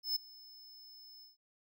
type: tone with ADSR envelope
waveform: square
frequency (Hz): 5230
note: E8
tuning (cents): -15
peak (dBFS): -30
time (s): 0.03-1.37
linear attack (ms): 130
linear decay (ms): 7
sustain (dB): -23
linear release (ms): 150
effects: none